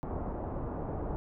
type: low-pass noise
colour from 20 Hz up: pink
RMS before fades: -36 dBFS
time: 0.03-1.16 s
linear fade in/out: 0 ms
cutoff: 970 Hz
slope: 24 dB/octave
effects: none